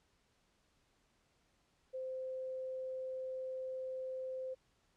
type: tone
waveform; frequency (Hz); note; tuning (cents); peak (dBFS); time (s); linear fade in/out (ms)
sine; 519; C5; -14; -39; 1.93-4.55; 20
effects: pink hiss -75 dBFS RMS until 4.96 s + low-pass 8000 Hz 12 dB/octave